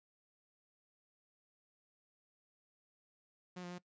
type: tone with pitch steps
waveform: sawtooth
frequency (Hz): 180.5 / 176.5 / 178.5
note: F#3 / F3 / F3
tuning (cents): -43 / +19 / +38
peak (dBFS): -40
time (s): 3.56-3.785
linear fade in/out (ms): 10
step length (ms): 75
effects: noise-tail reverb RT60 0.1 s tail -20 dB re dry + resampled to 16000 Hz